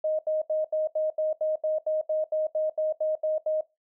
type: tone bursts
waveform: sine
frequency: 622.3 Hz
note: D#5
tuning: in tune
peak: -23 dBFS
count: 16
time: 0.04-3.61 s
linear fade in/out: 5 ms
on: 150 ms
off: 78 ms
effects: noise-tail reverb RT60 0.2 s tail -18 dB re dry